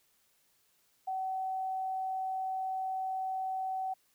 sine tone, 758 Hz, F#5, 42 cents sharp, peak -32 dBFS, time 1.07-3.94 s, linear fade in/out 10 ms, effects white hiss -71 dBFS RMS until 4.14 s

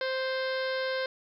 harmonic tone with a mistuned harmonic, 523.3 Hz, C5, in tune, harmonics 1 / 2 / 3 / 4 / 5 / 6 / 7 / 8 / 9 / 10, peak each -30 / -40 / -35 / -41 / -49 / -45 / -44 / -43 / -47 / -49 dBFS, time 0.01-1.06 s, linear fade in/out 2 ms, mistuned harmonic 9, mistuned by +20 cents, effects 11-bit

